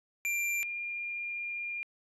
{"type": "tone pair in turn", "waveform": ["square", "sine"], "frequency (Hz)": [2372, 2405], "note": ["D7", "D7"], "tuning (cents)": [17, 41], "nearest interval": "unison", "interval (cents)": 24, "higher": "second", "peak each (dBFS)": [-30, -34], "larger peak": "first", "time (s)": [[0.25, 0.63], [0.63, 1.83]], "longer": "second", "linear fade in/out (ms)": 0, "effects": ["resampled to 32000 Hz"]}